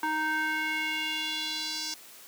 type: tone with band-pass filter sweep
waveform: square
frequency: 311.1 Hz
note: D#4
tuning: in tune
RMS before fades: -31 dBFS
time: 0.03-1.94 s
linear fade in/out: 2 ms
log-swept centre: 1200 to 5400 Hz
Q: 2.8
effects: white hiss -50 dBFS RMS until 2.27 s + high-pass 200 Hz 12 dB/octave